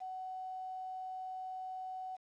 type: tone with quantisation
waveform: sine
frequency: 748 Hz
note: F#5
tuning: 19 cents sharp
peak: -40 dBFS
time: 0-2.17 s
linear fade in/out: 20 ms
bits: 10
effects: low-pass 5000 Hz 12 dB/octave